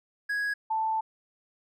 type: tone pair in turn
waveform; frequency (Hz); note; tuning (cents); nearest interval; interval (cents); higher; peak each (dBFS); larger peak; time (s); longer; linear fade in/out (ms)
triangle / sine; 1661.2 / 882.2; G#6 / A5; 0 / +4; major seventh; 1096; first; -25; neither; 0.29-0.54 / 0.7-1.01; second; 10
effects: none